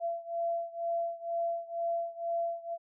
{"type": "beating tone pair", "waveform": "sine", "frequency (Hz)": [677, 679.1], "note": ["E5", "F5"], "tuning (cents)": [46, -49], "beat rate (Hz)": 2.1, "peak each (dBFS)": [-33, -35], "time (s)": [0, 2.78], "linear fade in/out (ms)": 50, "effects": []}